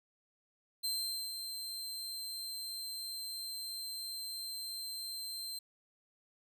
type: tone with ADSR envelope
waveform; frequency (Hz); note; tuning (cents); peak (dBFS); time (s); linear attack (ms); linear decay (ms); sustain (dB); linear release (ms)
sawtooth; 4129; C8; -24; -30; 0.83-5.59; 18; 470; -7; 6
effects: none